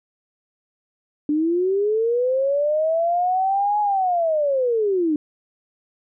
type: linear two-way sweep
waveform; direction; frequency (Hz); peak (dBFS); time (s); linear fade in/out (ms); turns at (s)
sine; up then down; 291.4 to 842 to 291.4; -17; 1.29-5.16; 2; 3.8
effects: none